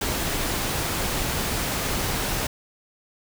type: noise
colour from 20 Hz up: pink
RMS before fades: -26 dBFS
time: 0.01-2.47 s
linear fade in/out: 5 ms
effects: none